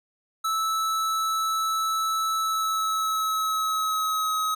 square tone with pitch glide, 1310 to 1272 Hz, E6 to D#6, -11 to +38 cents, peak -24 dBFS, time 0.44-4.55 s, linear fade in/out 10 ms, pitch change -51 cents, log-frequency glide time 2.35-4.35 s, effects none

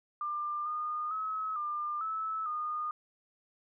sine tone with pitch steps, 1194 / 1222 / 1284 / 1199 / 1304 / 1224 Hz, D6 / D#6 / E6 / D6 / E6 / D#6, +28 / -32 / -46 / +36 / -19 / -29 cents, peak -32 dBFS, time 0.21-2.91 s, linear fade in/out 2 ms, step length 450 ms, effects none

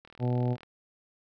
click train, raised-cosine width 0.3 ms, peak -34 dBFS, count 24, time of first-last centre 0.05-0.632 s, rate 39.5 Hz
harmonic tone, 123.47 Hz, B2, in tune, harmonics 1 / 2 / 3 / 4 / 5 / 6 / 7, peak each -26 / -32 / -36 / -38 / -40 / -42 / -43 dBFS, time 0.19-0.57 s, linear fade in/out 50 ms
effects none

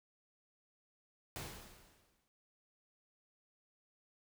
pink noise with exponential decay, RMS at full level -43 dBFS, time 1.36-2.28 s, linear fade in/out 0 ms, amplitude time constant 200 ms, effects none

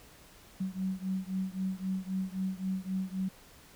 sine beating tone pair, 187.3 / 191.1 Hz, F#3 / G3, +21 / -44 cents, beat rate 3.8 Hz, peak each -34 / -35 dBFS, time 0.6-3.29 s, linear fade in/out 10 ms, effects pink hiss -56 dBFS RMS until 3.75 s

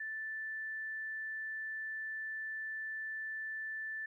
sine tone, 1760 Hz, A6, in tune, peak -38 dBFS, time 0-4.06 s, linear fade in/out 5 ms, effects 13-bit

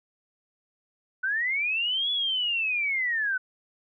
sine linear two-way sweep, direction up then down, 1480 to 3429 to 1480 Hz, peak -24 dBFS, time 1.23-3.38 s, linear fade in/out 10 ms, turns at 2.11 s, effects none

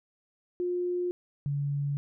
sine tone pair in turn, 356 / 142.51 Hz, F4 / C#3, +33 / +48 cents, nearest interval octave + major third, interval 1585 cents, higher first, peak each -27 dBFS, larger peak neither, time 0.6-1.11 / 1.46-1.97 s, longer neither, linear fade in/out 0 ms, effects none

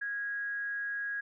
sine tone with amplitude modulation, 1650 Hz, G#6, 12 cents flat, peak -31 dBFS, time 0.01-1.21 s, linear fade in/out 10 ms, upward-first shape sine, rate 243 Hz, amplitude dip 35%, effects none

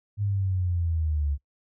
sine linear sweep, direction down, 103.83 to 69.3 Hz, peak -23 dBFS, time 0.17-1.38 s, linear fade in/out 50 ms, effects noise-tail reverb RT60 0.1 s tail -22 dB re dry

